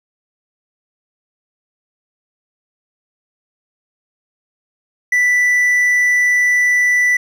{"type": "tone", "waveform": "triangle", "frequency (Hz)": 1975.5, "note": "B6", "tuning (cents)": 0, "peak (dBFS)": -9, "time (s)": [5.12, 7.17], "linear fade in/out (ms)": 5, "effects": []}